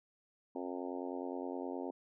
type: harmonic tone with a mistuned harmonic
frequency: 89.6 Hz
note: F2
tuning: 45 cents sharp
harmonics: 3 / 4 / 5 / 6 / 7 / 8 / 9 / 10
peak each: -42 / -44 / -46 / -48 / -49 / -50 / -51 / -52 dBFS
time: 0.55-1.91 s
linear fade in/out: 5 ms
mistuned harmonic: 10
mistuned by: +20 cents
effects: none